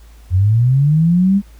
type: linear sweep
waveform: sine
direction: up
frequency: 86.3 to 203.9 Hz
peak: -9 dBFS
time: 0.3-1.42 s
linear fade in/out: 50 ms
effects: added 55 Hz sine -38 dBFS peak until 1.59 s + pink hiss -51 dBFS RMS until 1.59 s